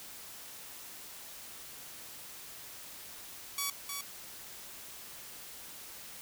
5% pulse tone with echo, 1132 Hz, C#6, 36 cents sharp, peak -20 dBFS, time 3.58-3.7 s, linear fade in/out 2 ms, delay 310 ms, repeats 1, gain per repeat -5 dB, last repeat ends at 4.01 s, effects white hiss -48 dBFS RMS until 6.21 s

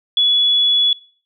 sine tone, 3400 Hz, G#7, 40 cents sharp, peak -11 dBFS, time 0.17-0.93 s, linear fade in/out 2 ms, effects noise-tail reverb RT60 0.5 s tail -24 dB re dry

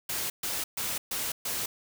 white noise bursts, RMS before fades -32 dBFS, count 5, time 0.09-1.66 s, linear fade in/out 5 ms, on 210 ms, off 130 ms, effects none

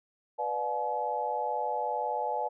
sine chord, B diminished seventh, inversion none, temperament just, 493.9 / 592.7 / 711.2 / 853.4 Hz, B4 / D5 / F5 / Ab5, 0 / +16 / +31 / +47 cents, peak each -36 / -36 / -36 / -31 dBFS, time 0.38-2.49 s, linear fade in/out 20 ms, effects none

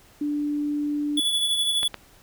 sine tone, 293.7 Hz, D4, in tune, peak -23 dBFS, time 0.21-1.2 s, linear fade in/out 5 ms
square tone with tremolo, 3425 Hz, A7, 47 cents flat, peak -20 dBFS, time 1.17-1.88 s, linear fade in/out 5 ms, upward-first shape sine, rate 12 Hz, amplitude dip 40%
clicks, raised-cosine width 0.3 ms, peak -15 dBFS, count 2, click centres 1.831 / 1.943 s
effects pink hiss -54 dBFS RMS until 2.22 s

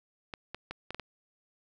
clicks, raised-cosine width 0.3 ms, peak -22 dBFS, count 6, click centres 0.338 / 0.546 / 0.71 / 0.906 / 0.946 / 0.997 s, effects none

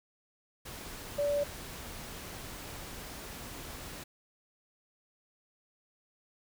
sine tone in noise, 577 Hz, D5, 31 cents flat, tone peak -27 dBFS, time 1.18-1.44 s, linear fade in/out 10 ms, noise pink, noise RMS -44 dBFS, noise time 0.65-4.04 s, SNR +14 dB, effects none

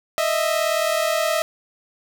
sawtooth tone pair together, 620.4 / 659.3 Hz, D#5 / E5, -5 / 0 cents, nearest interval minor second, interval 105 cents, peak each -18 dBFS, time 0.18-1.42 s, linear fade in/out 0 ms, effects none

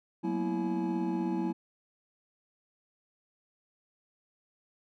triangle tone cluster, 185.2 / 226.2 / 242.5 / 329.2 / 848 Hz, F#3 / A3 / B3 / E4 / G#5, +2 / +48 / -31 / -2 / +36 cents, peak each -32 / -37 / -35 / -30 / -39 dBFS, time 0.23-1.53 s, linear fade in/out 20 ms, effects none

